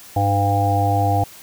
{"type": "harmonic tone", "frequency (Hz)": 100.3, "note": "G2", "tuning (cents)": 40, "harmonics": [1, 3, 5, 7, 8], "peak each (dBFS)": [-18, -26, -27, -21, -21], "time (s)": [0.16, 1.24], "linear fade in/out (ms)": 5, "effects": ["white hiss -42 dBFS RMS until 1.42 s"]}